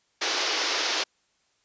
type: band-pass noise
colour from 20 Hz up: white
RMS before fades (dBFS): -27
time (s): 0.21-1.04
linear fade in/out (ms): 10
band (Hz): 300 to 5900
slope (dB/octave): 48
effects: white hiss -69 dBFS RMS until 1.64 s + resampled to 16000 Hz